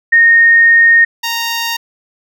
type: tone pair in turn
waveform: sine / 10% pulse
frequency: 1848 / 928.3 Hz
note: A#6 / A#5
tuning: -16 / -7 cents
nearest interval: octave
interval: 1191 cents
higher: first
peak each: -4 / -7 dBFS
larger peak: first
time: 0.12-1.05 / 1.23-1.77 s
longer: first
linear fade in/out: 10 ms
effects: none